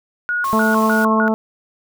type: tone with vibrato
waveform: sine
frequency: 1254 Hz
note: D#6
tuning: 13 cents sharp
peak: -17 dBFS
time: 0.29-1.28 s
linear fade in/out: 0 ms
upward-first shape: square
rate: 3.3 Hz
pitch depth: 250 cents each way
type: noise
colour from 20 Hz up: white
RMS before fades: -34 dBFS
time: 0.44-1.05 s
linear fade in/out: 5 ms
type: harmonic tone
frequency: 220 Hz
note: A3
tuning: in tune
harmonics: 1 / 2 / 3 / 4 / 5 / 6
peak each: -16 / -22 / -22 / -24 / -29 / -33 dBFS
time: 0.53-1.34 s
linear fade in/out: 0 ms
effects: none